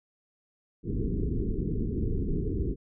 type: low-pass noise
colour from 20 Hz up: pink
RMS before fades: -29 dBFS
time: 0.83-2.76 s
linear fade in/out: 50 ms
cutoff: 440 Hz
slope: 96 dB/octave
effects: none